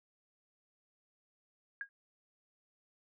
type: tone with exponential decay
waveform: sine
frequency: 1632 Hz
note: G#6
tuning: 31 cents flat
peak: -33 dBFS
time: 1.81-1.89 s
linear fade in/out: 1 ms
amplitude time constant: 17 ms
effects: none